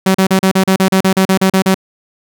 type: tone bursts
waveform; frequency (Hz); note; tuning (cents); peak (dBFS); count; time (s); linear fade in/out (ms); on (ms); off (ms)
sawtooth; 190; F#3; +46; -4; 14; 0.06-1.745; 5; 86; 37
effects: none